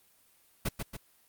pink noise with echo, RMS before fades -29 dBFS, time 0.65-0.69 s, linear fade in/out 10 ms, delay 140 ms, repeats 2, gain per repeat -5 dB, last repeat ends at 0.97 s, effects white hiss -65 dBFS RMS until 1.28 s + Opus 32 kbps

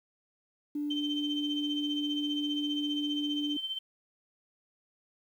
sine tone, 293.7 Hz, D4, in tune, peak -30 dBFS, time 0.75-3.57 s, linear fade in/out 5 ms
sine tone with tremolo, 3100 Hz, G7, 20 cents flat, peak -30 dBFS, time 0.9-3.79 s, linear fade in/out 10 ms, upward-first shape sine, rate 15 Hz, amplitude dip 65%
effects tanh soft clip ceiling -22 dBFS + 10-bit

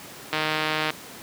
click train, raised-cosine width 0.3 ms, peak -8 dBFS, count 90, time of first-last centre 0.33-0.904 s, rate 155 Hz, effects pink hiss -41 dBFS RMS until 1.22 s + high-pass 150 Hz 12 dB/octave

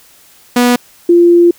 sawtooth / sine tone pair in turn, 244.3 / 345.5 Hz, B3 / F4, -19 / -19 cents, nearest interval tritone, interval 600 cents, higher second, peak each -3 dBFS, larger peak neither, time 0.56-0.76 / 1.09-1.51 s, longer second, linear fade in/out 5 ms, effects white hiss -44 dBFS RMS until 1.58 s

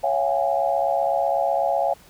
sine tone cluster, 555 / 679 / 747 / 823 Hz, C#5 / F5 / F#5 / G#5, +2 / -49 / +16 / -16 cents, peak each -24 / -23 / -26 / -25 dBFS, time 0.03-1.94 s, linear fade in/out 10 ms, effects pink hiss -51 dBFS RMS until 2.09 s

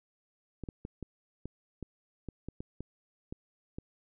clicks, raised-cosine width 3 ms, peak -26 dBFS, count 12, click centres 0.637 / 0.688 / 0.851 / 1.027 / 1.456 / 1.827 / 2.287 / 2.486 / 2.605 / 2.806 / 3.325 / 3.785 s, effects none

